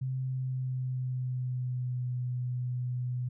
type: tone with pitch glide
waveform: sine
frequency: 130.4 to 124.51 Hz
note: C3 to B2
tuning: -5 to +15 cents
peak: -30 dBFS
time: 0.01-3.29 s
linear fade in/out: 10 ms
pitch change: -80 cents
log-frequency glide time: 0.18-2.1 s
effects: none